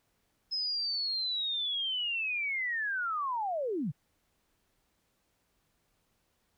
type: linear sweep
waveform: sine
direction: down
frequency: 5150 to 118 Hz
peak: -30 dBFS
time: 0.51-3.92 s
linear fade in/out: 20 ms
effects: pink hiss -75 dBFS RMS until 6.57 s

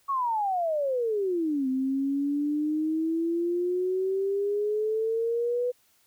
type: exponential two-way sweep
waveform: sine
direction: down then up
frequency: 1133 to 258.7 to 496.4 Hz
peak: -24 dBFS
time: 0.08-5.72 s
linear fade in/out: 20 ms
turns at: 1.68 s
effects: white hiss -65 dBFS RMS until 6.06 s

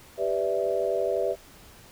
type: chord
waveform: sine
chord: E minor seventh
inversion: first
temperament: equal with one note detuned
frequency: 392 / 496.2 / 587.3 / 659.3 Hz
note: G4 / B4 / D5 / E5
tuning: 0 / +8 / 0 / 0 cents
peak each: -29 dBFS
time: 0.17-1.36 s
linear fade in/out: 50 ms
effects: pink hiss -51 dBFS RMS until 1.91 s

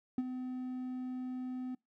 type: tone with ADSR envelope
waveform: triangle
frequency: 254.1 Hz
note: B3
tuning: 49 cents sharp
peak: -25 dBFS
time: 0.18-1.75 s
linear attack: 3 ms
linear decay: 37 ms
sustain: -10 dB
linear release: 6 ms
effects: noise-tail reverb RT60 0.2 s tail -26 dB re dry + tanh soft clip ceiling -22 dBFS

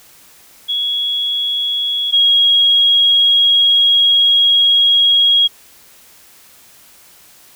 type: tone pair in turn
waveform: sine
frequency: 3348 / 3294 Hz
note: G#7 / G#7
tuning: +13 / -15 cents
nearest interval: unison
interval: 28 cents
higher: first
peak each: -15 / -8 dBFS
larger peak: second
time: 0.68-2.12 / 2.12-5.48 s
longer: second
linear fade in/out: 20 ms
effects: white hiss -45 dBFS RMS until 7.55 s

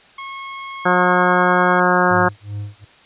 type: tone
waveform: 25% pulse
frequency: 1090 Hz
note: C#6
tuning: 29 cents flat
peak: -25 dBFS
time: 0.18-1.8 s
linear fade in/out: 5 ms
type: harmonic tone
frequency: 180 Hz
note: F#3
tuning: 47 cents flat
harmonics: 1 / 2 / 3 / 4 / 5 / 6 / 7 / 8 / 9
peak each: -21 / -21 / -21 / -21 / -21 / -21 / -21 / -21 / -21 dBFS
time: 0.85-2.29 s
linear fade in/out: 10 ms
type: tone with tremolo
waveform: triangle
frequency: 103 Hz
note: G#2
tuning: 14 cents flat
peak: -21 dBFS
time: 2.1-2.85 s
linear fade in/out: 10 ms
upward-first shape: sine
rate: 2.6 Hz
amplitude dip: 100%
effects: white hiss -48 dBFS RMS until 3.05 s + resampled to 8000 Hz

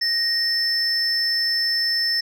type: tone pair together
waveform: sine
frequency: 1864.7 / 5289 Hz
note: A#6 / E8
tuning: 0 / +5 cents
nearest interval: octave + tritone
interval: 1805 cents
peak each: -24 / -18 dBFS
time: 0.01-2.21 s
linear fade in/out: 10 ms
effects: tanh soft clip ceiling -15 dBFS

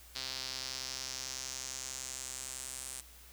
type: tone with band-pass filter sweep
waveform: sawtooth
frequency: 130.81 Hz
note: C3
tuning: in tune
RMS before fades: -42 dBFS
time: 0.15-3.01 s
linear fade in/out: 10 ms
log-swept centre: 4500 to 8900 Hz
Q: 2.9
effects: added 60 Hz sine -57 dBFS peak until 3.32 s + white hiss -57 dBFS RMS until 3.32 s

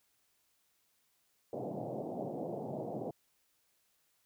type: band-pass noise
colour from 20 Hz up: white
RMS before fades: -40 dBFS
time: 1.53-3.11 s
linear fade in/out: 2 ms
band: 120 to 730 Hz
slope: 48 dB/octave
effects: white hiss -75 dBFS RMS until 4.25 s

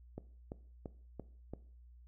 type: click train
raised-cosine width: 2 ms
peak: -29 dBFS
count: 5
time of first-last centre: 0.18-1.536 s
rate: 2.95 Hz
effects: noise-tail reverb RT60 0.5 s tail -18 dB re dry + added 60 Hz sine -55 dBFS peak until 2.07 s

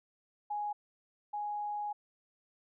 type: tone pair in turn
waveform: sine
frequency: 831 / 831 Hz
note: G#5 / G#5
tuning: +1 / +1 cents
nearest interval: unison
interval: 0 cents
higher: neither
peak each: -33 / -34 dBFS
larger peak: first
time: 0.5-0.73 / 1.33-1.93 s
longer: second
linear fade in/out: 10 ms
effects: none

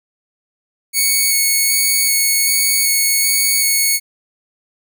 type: tone with vibrato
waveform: 5% pulse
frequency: 2217 Hz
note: C#7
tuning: in tune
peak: -3 dBFS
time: 0.93-4 s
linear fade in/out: 50 ms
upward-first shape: square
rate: 1.3 Hz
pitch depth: 8 cents each way
effects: none

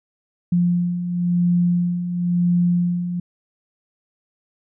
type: beating tone pair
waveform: sine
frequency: 174.61 / 175.58 Hz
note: F3 / F3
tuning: 0 / +10 cents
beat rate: 0.97 Hz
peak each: -24 / -17 dBFS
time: 0.52-3.2 s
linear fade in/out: 5 ms
effects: none

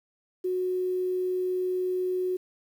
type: tone with quantisation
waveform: sine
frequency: 367 Hz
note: F#4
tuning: 14 cents flat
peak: -25 dBFS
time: 0.44-2.37 s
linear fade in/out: 10 ms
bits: 9
effects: none

